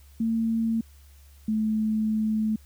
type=tone pair in turn; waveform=sine; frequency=226.1 / 217.1 Hz; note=A3 / A3; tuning=+47 / -23 cents; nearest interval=minor second; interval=70 cents; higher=first; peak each=-22 / -22 dBFS; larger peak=neither; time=0.2-0.81 / 1.48-2.56 s; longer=second; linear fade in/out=5 ms; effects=added 70 Hz sine -49 dBFS peak until 2.65 s + white hiss -60 dBFS RMS until 2.65 s